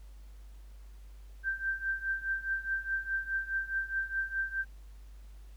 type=tone with tremolo; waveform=sine; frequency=1568 Hz; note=G6; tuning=in tune; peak=-27 dBFS; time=1.43-4.65 s; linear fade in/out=50 ms; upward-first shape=triangle; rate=4.8 Hz; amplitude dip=90%; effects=added 50 Hz sine -47 dBFS peak until 5.56 s + pink hiss -66 dBFS RMS until 5.56 s